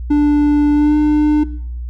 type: tone with pitch glide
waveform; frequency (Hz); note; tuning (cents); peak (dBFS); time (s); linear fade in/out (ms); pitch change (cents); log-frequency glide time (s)
triangle; 293.7 to 300.2; D4 to D4; 0 to +38; -7; 0.1-1.44; 10; +38; 0.73-0.96
effects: noise-tail reverb RT60 0.7 s tail -20 dB re dry + added 60 Hz sine -22 dBFS peak until 1.89 s